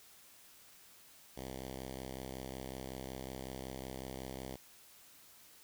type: tone with notch filter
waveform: 5% pulse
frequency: 65.41 Hz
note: C2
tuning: in tune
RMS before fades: -45 dBFS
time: 1.36-4.57 s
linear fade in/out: 20 ms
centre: 1400 Hz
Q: 1.1
effects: white hiss -60 dBFS RMS until 5.63 s

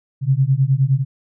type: beating tone pair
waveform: sine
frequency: 129.8 / 139.5 Hz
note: C3 / C#3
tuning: -13 / +11 cents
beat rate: 9.7 Hz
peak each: -16 dBFS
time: 0.21-1.05 s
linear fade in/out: 50 ms
effects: none

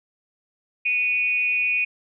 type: tone with frequency modulation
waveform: sine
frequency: 2473 Hz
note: D#7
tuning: 11 cents flat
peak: -19 dBFS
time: 0.85-1.85 s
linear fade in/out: 10 ms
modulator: 229 Hz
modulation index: 0.49
effects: none

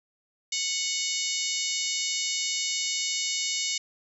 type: harmonic tone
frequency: 737 Hz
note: F#5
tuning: 7 cents flat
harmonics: 3 / 4 / 5 / 6 / 7 / 8 / 9 / 10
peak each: -35 / -35 / -35 / -35 / -35 / -35 / -35 / -35 dBFS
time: 0.52-3.78 s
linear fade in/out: 5 ms
effects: none

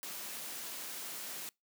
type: high-pass noise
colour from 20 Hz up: white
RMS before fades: -43 dBFS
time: 0.03-1.49 s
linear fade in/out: 0 ms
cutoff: 160 Hz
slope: 24 dB/octave
effects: noise-tail reverb RT60 0.2 s tail -25 dB re dry

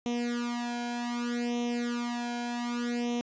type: tone with flanger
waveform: sawtooth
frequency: 239.8 Hz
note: A#3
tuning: 49 cents sharp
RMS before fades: -32 dBFS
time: 0.06-3.21 s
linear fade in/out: 0 ms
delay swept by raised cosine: 0.32 to 1.27 ms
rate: 0.65 Hz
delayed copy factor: +1
effects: resampled to 16000 Hz

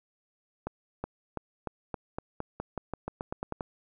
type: accelerating click train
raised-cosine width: 1 ms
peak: -19 dBFS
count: 16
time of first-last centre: 0.67-3.608 s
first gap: 370 ms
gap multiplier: 0.9
effects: none

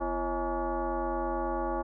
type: tone with frequency modulation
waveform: sine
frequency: 250.4 Hz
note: B3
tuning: 24 cents sharp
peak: -28 dBFS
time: 0-1.83 s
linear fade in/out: 20 ms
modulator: 295 Hz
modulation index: 2.9
effects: none

